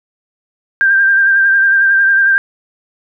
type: tone with vibrato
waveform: sine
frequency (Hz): 1584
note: G6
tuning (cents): +18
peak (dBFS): -7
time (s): 0.81-2.38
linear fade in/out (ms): 0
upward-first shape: sine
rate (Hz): 11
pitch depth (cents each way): 30
effects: none